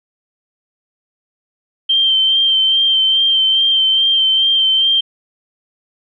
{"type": "tone with vibrato", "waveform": "sine", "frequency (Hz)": 3136, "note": "G7", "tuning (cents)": 0, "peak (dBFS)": -10, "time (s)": [1.89, 5.01], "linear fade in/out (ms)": 10, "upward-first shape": "sine", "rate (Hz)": 2.4, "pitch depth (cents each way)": 23, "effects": []}